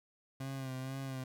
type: tone with vibrato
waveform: 30% pulse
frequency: 132.6 Hz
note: C3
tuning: 23 cents sharp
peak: -36 dBFS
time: 0.4-1.24 s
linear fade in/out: 5 ms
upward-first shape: sine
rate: 2.1 Hz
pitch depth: 40 cents each way
effects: none